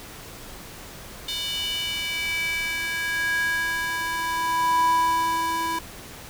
square tone with high-pass filter sweep, 329.6 Hz, E4, in tune, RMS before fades -25 dBFS, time 1.28-5.79 s, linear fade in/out 5 ms, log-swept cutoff 3400 to 710 Hz, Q 5.3, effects pink hiss -41 dBFS RMS until 6.29 s

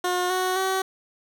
15% pulse tone with pitch steps, 360 / 369.9 / 380.1 Hz, F#4 / F#4 / F#4, -47 / 0 / +47 cents, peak -16 dBFS, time 0.04-0.82 s, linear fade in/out 5 ms, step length 260 ms, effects none

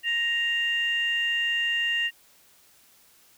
sine tone pair together, 1869 / 2794 Hz, A#6 / F7, +4 / 0 cents, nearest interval perfect fifth, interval 696 cents, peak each -25 dBFS, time 0.03-2.11 s, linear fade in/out 50 ms, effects tanh soft clip ceiling -16 dBFS + white hiss -58 dBFS RMS until 3.37 s

